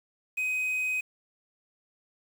triangle tone with quantisation, 2514 Hz, D#7, 17 cents sharp, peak -25 dBFS, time 0.37-1.01 s, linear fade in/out 10 ms, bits 8, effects none

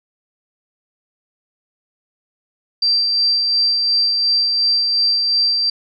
sine tone with tremolo, 4699 Hz, D8, in tune, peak -12 dBFS, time 2.82-5.7 s, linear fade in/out 5 ms, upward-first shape sine, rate 2.8 Hz, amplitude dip 30%, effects none

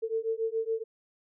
sine beating tone pair, 445.2 / 452.3 Hz, A4 / A4, +20 / +48 cents, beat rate 7.1 Hz, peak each -31 dBFS, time 0.02-0.84 s, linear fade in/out 20 ms, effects none

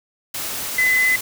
sine tone in noise, 2022 Hz, B6, 40 cents sharp, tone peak -14 dBFS, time 0.78-1.16 s, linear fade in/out 5 ms, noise white, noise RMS -27 dBFS, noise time 0.34-1.21 s, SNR +10 dB, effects none

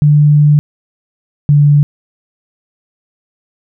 sine tone pair in turn, 148.1 / 145.72 Hz, D3 / D3, +15 / -13 cents, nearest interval unison, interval 28 cents, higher first, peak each -4 dBFS, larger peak neither, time 0.02-0.59 / 1.49-1.83 s, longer first, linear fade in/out 0 ms, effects none

